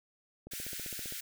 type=click train; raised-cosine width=2 ms; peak=-33 dBFS; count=11; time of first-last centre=0.47-1.124 s; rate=15.3 Hz
type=high-pass noise; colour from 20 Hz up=white; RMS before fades=-41 dBFS; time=0.51-1.21 s; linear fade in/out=10 ms; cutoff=1400 Hz; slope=96 dB/octave
effects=none